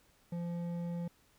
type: tone with hard clipping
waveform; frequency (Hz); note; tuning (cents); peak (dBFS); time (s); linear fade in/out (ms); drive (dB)
triangle; 172.1; F3; -25; -37; 0.32-1.08; 5; 12
effects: pink hiss -68 dBFS RMS until 1.38 s